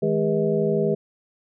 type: tone cluster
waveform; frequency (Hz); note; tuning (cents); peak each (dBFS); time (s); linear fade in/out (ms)
sine; 159.6 / 211.5 / 405.2 / 484.6 / 639; D#3 / G#3 / G#4 / B4 / D#5; +44 / +32 / -43 / -33 / +46; -26 / -26 / -22 / -26 / -29; 0.02-0.95; 10
effects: none